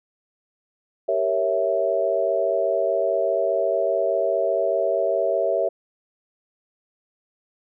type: chord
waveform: sine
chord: G diminished seventh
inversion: none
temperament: equal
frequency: 392 / 466.2 / 554.4 / 659.3 Hz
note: G4 / Bb4 / Db5 / Fb5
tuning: 0 / 0 / 0 / 0 cents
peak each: -27 / -27 / -24 / -22 dBFS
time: 1.08-5.69 s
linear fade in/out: 10 ms
effects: none